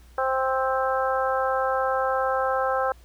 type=harmonic tone; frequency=262.9 Hz; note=C4; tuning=8 cents sharp; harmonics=2 / 3 / 4 / 5 / 6; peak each=-25 / -27 / -30 / -28 / -33 dBFS; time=0.18-2.92 s; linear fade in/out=2 ms; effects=added 60 Hz sine -48 dBFS peak until 3.04 s + pink hiss -58 dBFS RMS until 3.04 s